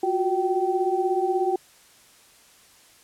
sine tone cluster, 356.8 / 373.3 / 772 Hz, F4 / F#4 / G5, +37 / +15 / -27 cents, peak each -25 dBFS, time 0.03-1.56 s, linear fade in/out 5 ms, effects white hiss -54 dBFS RMS until 3.03 s + low-pass 11000 Hz 12 dB/octave

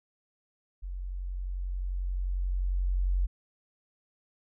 sine tone with level ramp, 45.65 Hz, F#1, 23 cents flat, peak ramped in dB -34 to -23 dBFS, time 0.82-3.27 s, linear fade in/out 20 ms, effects none

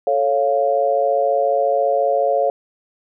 sine chord, A augmented, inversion none, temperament equal, 440 / 554.4 / 698.5 Hz, A4 / C#5 / E#5, 0 / 0 / 0 cents, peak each -22 / -17 / -19 dBFS, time 0.07-2.5 s, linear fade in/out 2 ms, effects none

